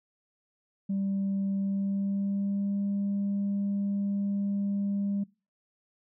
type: tone with pitch glide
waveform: sine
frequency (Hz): 196 to 200.2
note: G3 to G3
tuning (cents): 0 to +37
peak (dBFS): -25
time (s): 0.89-5.24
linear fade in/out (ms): 10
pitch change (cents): +37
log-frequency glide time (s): 1.56-2.77
effects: noise-tail reverb RT60 0.3 s tail -23 dB re dry + tanh soft clip ceiling -24 dBFS